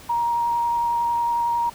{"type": "tone with vibrato", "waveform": "sine", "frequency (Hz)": 942, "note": "A#5", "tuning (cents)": 18, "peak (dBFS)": -19, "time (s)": [0.09, 1.7], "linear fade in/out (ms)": 10, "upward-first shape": "sine", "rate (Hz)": 11, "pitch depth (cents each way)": 9, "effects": ["pink hiss -44 dBFS RMS until 1.74 s"]}